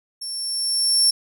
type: tone with level ramp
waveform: 30% pulse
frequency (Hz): 5440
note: F8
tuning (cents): -46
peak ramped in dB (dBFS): -25 to -9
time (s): 0.21-1.11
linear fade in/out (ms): 10
effects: none